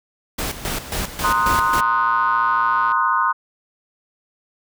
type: noise with tremolo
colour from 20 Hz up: pink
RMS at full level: -24 dBFS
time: 0.38-1.81 s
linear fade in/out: 10 ms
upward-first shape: square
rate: 3.7 Hz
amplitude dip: 70%
type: click train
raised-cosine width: 0.3 ms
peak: -21 dBFS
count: 205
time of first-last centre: 1.19-2.919 s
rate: 118 Hz
type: chord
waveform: sine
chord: C half-diminished seventh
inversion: third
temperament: equal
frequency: 932.3 / 1046.5 / 1244.5 / 1480 Hz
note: Bb5 / C6 / Eb6 / Gb6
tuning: 0 / 0 / 0 / 0 cents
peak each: -23 / -19 / -20 / -23 dBFS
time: 1.23-3.33 s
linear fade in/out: 20 ms
effects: none